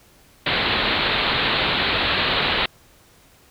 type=low-pass noise; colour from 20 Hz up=white; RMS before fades=-21 dBFS; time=0.46-2.66 s; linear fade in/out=5 ms; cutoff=4200 Hz; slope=96 dB/octave; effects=pink hiss -53 dBFS RMS until 3.5 s